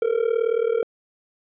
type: tone with amplitude modulation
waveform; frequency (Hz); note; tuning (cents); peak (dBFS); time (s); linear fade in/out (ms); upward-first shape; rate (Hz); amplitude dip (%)
triangle; 459; A#4; -27; -13; 0.02-0.83; 2; sine; 38.5; 90
effects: resampled to 8000 Hz